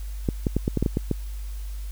clicks, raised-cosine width 3 ms, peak -9 dBFS, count 9, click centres 0.288 / 0.468 / 0.566 / 0.679 / 0.773 / 0.826 / 0.862 / 0.971 / 1.113 s, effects added 50 Hz sine -30 dBFS peak until 1.91 s + white hiss -50 dBFS RMS until 1.91 s

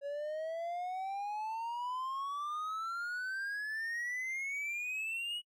triangle exponential sweep, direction up, 559 to 2935 Hz, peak -34 dBFS, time 0.01-5.42 s, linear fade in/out 50 ms, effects noise-tail reverb RT60 0.1 s tail -24 dB re dry

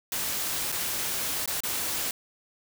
white noise with dropouts, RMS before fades -30 dBFS, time 0.12-2.11 s, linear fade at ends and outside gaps 2 ms, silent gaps 0.719-0.723 / 1.459-1.476 / 1.605-1.635 s, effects none

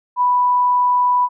sine tone, 987.8 Hz, B5, in tune, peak -12 dBFS, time 0.16-1.29 s, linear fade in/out 50 ms, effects none

